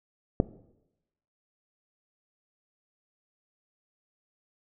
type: click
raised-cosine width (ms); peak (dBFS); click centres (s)
2; -7; 0.401
effects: noise-tail reverb RT60 0.9 s tail -18 dB re dry